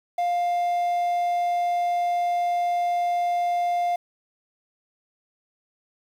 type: tone with quantisation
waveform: triangle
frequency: 702 Hz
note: F5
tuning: 9 cents sharp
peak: -19 dBFS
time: 0.18-3.96 s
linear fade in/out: 5 ms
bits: 8
effects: none